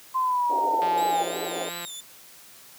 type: exponential sweep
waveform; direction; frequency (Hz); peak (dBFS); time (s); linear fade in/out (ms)
sine; down; 1044 to 805; -21; 0.14-1.24; 20
type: band-pass noise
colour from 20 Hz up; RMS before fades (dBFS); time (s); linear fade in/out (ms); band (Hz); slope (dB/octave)
white; -32; 0.49-1.7; 20; 300 to 790; 48
type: click train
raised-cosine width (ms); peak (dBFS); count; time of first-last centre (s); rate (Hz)
0.3; -20; 179; 0.82-1.849; 173
type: tone with vibrato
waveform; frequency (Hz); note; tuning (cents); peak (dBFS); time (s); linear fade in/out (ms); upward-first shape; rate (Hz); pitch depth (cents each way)
20% pulse; 3717; A#7; -6; -30; 0.97-2.01; 10; sine; 2.8; 110
effects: white hiss -49 dBFS RMS until 2.78 s + high-pass 100 Hz 12 dB/octave